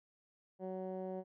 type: tone with low-pass filter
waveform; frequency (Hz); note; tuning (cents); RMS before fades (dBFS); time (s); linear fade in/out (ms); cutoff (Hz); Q
15% pulse; 186.9; F#3; +18; -42; 0.59-1.24; 50; 630; 1.5
effects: none